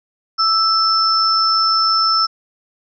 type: tone pair together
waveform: sine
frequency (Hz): 1318.5 / 5303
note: E6 / E8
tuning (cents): 0 / +9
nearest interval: 2 octaves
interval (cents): 2409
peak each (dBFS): -15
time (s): 0.38-2.27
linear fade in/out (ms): 20
effects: none